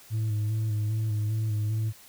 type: tone with vibrato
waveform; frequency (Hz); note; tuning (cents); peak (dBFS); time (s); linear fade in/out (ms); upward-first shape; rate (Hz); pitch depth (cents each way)
sine; 107.8; A2; -35; -22; 0.1-1.93; 50; square; 2.5; 31
effects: tanh soft clip ceiling -24 dBFS + white hiss -52 dBFS RMS until 2.08 s